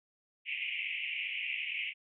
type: band-pass noise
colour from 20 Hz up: white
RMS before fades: -37 dBFS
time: 0.45-1.94 s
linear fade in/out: 50 ms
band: 2100 to 2900 Hz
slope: 96 dB/octave
effects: none